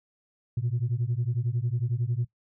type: beating tone pair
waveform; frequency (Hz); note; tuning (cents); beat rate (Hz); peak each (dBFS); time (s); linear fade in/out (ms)
sine; 114.7 / 125.7; A#2 / B2; -28 / +31; 11; -27; 0.57-2.25; 5
effects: noise-tail reverb RT60 0.1 s tail -18 dB re dry + tanh soft clip ceiling -20 dBFS